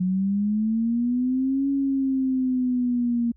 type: linear two-way sweep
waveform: sine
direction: up then down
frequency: 180.7 to 277.8 to 233.6 Hz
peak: -20 dBFS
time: 0-3.32 s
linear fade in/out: 10 ms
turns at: 1.69 s
effects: added 60 Hz sine -52 dBFS peak until 3.36 s